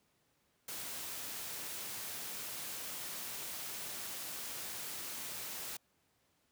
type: noise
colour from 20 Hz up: white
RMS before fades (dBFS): -43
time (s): 0.68-5.77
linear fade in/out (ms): 5
effects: pink hiss -75 dBFS RMS until 6.51 s + high-pass 80 Hz 12 dB/octave